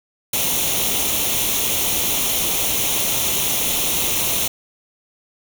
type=noise with comb filter; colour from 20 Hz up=white; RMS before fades=-20 dBFS; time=0.33-4.48 s; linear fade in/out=5 ms; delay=0.31 ms; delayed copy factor=+0.65; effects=none

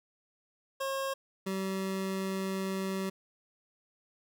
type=tone pair in turn; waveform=25% pulse; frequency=540 / 191.58 Hz; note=C#5 / G3; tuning=-45 / -39 cents; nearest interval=octave + tritone; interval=1794 cents; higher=first; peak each=-28 dBFS; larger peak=neither; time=0.8-1.14 / 1.46-3.1 s; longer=second; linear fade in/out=10 ms; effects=none

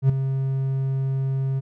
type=tone with ADSR envelope; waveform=triangle; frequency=134.3 Hz; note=C3; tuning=46 cents sharp; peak=-9 dBFS; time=0.02-1.61 s; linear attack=74 ms; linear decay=6 ms; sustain=-10 dB; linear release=27 ms; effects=none

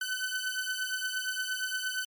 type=beating tone pair; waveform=sawtooth; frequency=1509 / 1517.6 Hz; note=F#6 / F#6; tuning=+34 / +43 cents; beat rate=8.6 Hz; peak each=-30 / -31 dBFS; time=0.01-2.05 s; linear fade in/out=5 ms; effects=MP3 96 kbps

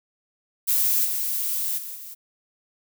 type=noise with level steps; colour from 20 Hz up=violet; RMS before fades=-21 / -26 / -35 / -39 dBFS; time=0.67-2.15 s; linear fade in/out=20 ms; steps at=1.04 / 1.77 / 1.94 s; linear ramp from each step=20 ms; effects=none

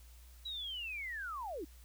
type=linear sweep; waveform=sine; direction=down; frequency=3938 to 270 Hz; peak=-39 dBFS; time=0.45-1.65 s; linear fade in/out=10 ms; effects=added 60 Hz sine -54 dBFS peak until 1.84 s + white hiss -64 dBFS RMS until 1.84 s

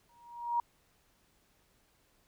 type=tone with exponential growth; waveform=sine; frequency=948 Hz; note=A#5; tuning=29 cents sharp; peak=-25 dBFS; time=0.09-0.6 s; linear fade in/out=2 ms; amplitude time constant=110 ms; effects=pink hiss -70 dBFS RMS until 2.27 s

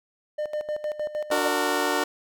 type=tone with tremolo; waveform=triangle; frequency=603 Hz; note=D5; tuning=46 cents sharp; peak=-23 dBFS; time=0.38-1.49 s; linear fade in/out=10 ms; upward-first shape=square; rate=6.5 Hz; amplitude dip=75%
type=chord; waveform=15% pulse; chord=D augmented; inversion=none; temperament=just; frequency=293.7 / 367.1 / 458.9 Hz; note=D4 / F#4 / A#4; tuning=0 / -14 / -27 cents; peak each=-21 dBFS; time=1.31-2.04 s; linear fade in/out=5 ms
effects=none

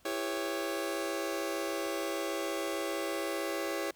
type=chord; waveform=sawtooth; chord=C# half-diminished seventh; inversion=first; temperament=just; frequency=332.6 / 399.1 / 498.9 / 554.4 Hz; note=E4 / G4 / B4 / C#5; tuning=+16 / +31 / +17 / 0 cents; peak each=-33 / -34 / -39 / -33 dBFS; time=0.05-3.91 s; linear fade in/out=5 ms; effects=pink hiss -64 dBFS RMS until 3.95 s

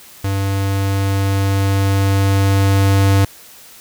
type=tone with level ramp; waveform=square; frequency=98 Hz; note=G2; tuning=in tune; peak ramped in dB=-17 to -10 dBFS; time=0.24-3.25 s; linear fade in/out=5 ms; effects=white hiss -41 dBFS RMS until 3.8 s

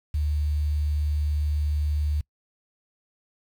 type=tone with quantisation; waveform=sine; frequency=74.4 Hz; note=D2; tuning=23 cents sharp; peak=-22 dBFS; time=0.14-2.21 s; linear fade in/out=5 ms; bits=8; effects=noise-tail reverb RT60 0.1 s tail -25 dB re dry

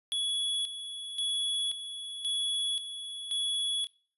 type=tone with tremolo; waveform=square; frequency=3379 Hz; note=G#7; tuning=29 cents sharp; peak=-29 dBFS; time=0.12-3.87 s; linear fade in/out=0 ms; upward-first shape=square; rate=0.94 Hz; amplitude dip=65%; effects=noise-tail reverb RT60 0.5 s tail -23 dB re dry + resampled to 32000 Hz

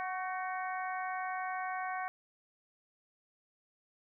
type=harmonic tone with a mistuned harmonic; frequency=370.7 Hz; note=F#4; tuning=3 cents sharp; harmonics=2 / 3 / 4 / 5 / 6; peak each=-37 / -41 / -43 / -45 / -47 dBFS; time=0-2.08 s; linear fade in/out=0 ms; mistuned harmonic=4; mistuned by=+44 cents; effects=none

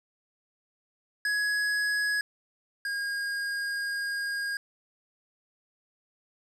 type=tone pair in turn; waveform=square; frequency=1675 / 1626.4 Hz; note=G#6 / G#6; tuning=+14 / -37 cents; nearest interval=minor second; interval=51 cents; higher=first; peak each=-26 / -30 dBFS; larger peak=first; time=1.25-2.21 / 2.85-4.57 s; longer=second; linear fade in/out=2 ms; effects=low-pass 9000 Hz 12 dB/octave + 9-bit

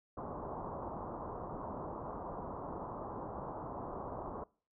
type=low-pass noise; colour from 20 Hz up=white; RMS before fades=-43 dBFS; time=0.17-4.44 s; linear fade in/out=5 ms; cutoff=1100 Hz; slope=48 dB/octave; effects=noise-tail reverb RT60 0.4 s tail -23 dB re dry

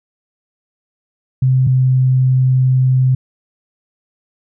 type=tone pair in turn; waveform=sine; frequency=129.9 / 129.38 Hz; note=C3 / C3; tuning=-12 / -19 cents; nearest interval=unison; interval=7 cents; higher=first; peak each=-9 dBFS; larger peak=neither; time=1.42-1.67 / 1.67-3.15 s; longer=second; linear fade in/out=5 ms; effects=none

